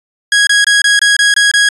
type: tone bursts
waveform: sawtooth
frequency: 1654 Hz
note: G#6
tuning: 8 cents flat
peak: -3 dBFS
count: 8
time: 0.32-1.688 s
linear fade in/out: 2 ms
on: 150 ms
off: 24 ms
effects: resampled to 24000 Hz